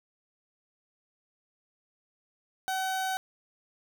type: tone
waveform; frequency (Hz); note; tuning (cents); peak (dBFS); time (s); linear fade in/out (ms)
30% pulse; 758; F#5; +42; -26; 2.68-3.17; 0
effects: none